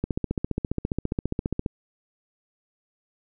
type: click train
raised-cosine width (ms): 3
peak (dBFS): -12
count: 25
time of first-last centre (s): 0.04-1.662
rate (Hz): 14.8
effects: none